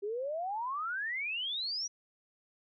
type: exponential sweep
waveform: sine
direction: up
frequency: 392 to 5890 Hz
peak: -33 dBFS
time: 0.02-1.88 s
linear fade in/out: 20 ms
effects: none